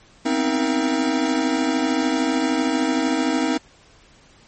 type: tone cluster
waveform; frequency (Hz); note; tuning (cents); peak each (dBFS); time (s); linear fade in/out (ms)
square; 251.3 / 264.5 / 315.2 / 471.2 / 673; B3 / C4 / D#4 / A#4 / E5; +30 / +19 / +23 / +19 / +36; -29 / -23 / -23 / -30 / -31; 0.25-3.58; 10
effects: pink hiss -52 dBFS RMS until 4.47 s + MP3 32 kbps